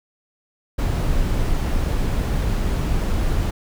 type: noise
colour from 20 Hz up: brown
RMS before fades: -20 dBFS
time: 0.78-3.51 s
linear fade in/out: 10 ms
effects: none